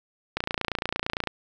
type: click train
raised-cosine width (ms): 0.3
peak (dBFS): -10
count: 27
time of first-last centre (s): 0.37-1.273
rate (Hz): 28.8
effects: none